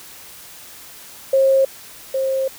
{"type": "tone pair in turn", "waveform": "sine", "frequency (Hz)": [537, 532.4], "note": ["C5", "C5"], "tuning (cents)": [45, 30], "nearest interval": "unison", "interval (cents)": 15, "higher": "first", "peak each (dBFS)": [-11, -17], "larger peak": "first", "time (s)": [[1.33, 1.65], [2.14, 2.48]], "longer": "second", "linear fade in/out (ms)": 5, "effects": ["white hiss -40 dBFS RMS until 2.58 s"]}